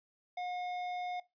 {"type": "tone with hard clipping", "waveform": "sine", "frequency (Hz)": 720, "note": "F#5", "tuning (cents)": -47, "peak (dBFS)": -38, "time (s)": [0.37, 1.2], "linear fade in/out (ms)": 5, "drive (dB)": 11, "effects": ["noise-tail reverb RT60 0.2 s tail -19 dB re dry", "resampled to 11025 Hz"]}